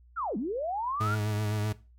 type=linear two-way sweep; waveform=sine; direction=down then up; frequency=1452 to 190 to 1452 Hz; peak=-29 dBFS; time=0.16-1.16 s; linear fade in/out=20 ms; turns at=0.37 s
type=tone with vibrato; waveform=40% pulse; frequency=105.8 Hz; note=G#2; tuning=33 cents sharp; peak=-27 dBFS; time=1-1.73 s; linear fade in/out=10 ms; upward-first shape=sine; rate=7.8 Hz; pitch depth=34 cents each way
effects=noise-tail reverb RT60 0.3 s tail -18 dB re dry + added 60 Hz sine -54 dBFS peak until 1.98 s